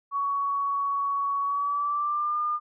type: tone with pitch glide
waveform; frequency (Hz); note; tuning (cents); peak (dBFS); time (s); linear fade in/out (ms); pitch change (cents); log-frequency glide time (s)
sine; 1121 to 1208.4; C#6 to D6; +19 to +49; -24; 0.11-2.6; 50; +130; 1.42-2.39
effects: none